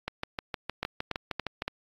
two click trains, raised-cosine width 0.3 ms, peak -14 / -15 dBFS, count 4 / 11, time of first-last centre 0.83-1.68 / 0.08-1.621 s, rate 3.53 / 6.49 Hz, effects AAC 32 kbps

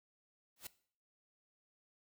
white noise with exponential growth, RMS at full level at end -41 dBFS, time 0.56-0.67 s, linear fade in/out 5 ms, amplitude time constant 23 ms, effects noise-tail reverb RT60 0.5 s tail -18 dB re dry

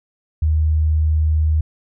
sine tone, 77.78 Hz, D#2, in tune, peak -13 dBFS, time 0.42-1.61 s, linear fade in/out 5 ms, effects none

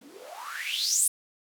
blue noise with band-pass filter sweep, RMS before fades -30 dBFS, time 0.01-1.08 s, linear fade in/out 5 ms, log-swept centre 230 to 10000 Hz, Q 9.4, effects none

